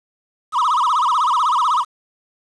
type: tone with vibrato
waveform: triangle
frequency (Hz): 1108.7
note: C#6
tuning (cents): 0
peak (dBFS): -12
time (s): 0.52-1.85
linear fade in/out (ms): 50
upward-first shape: sine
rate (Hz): 16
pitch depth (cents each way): 270
effects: resampled to 22050 Hz + 7-bit